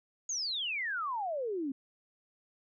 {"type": "exponential sweep", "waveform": "sine", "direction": "down", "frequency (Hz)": [6810, 258.9], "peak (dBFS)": -32, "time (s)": [0.29, 1.72], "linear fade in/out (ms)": 5, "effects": []}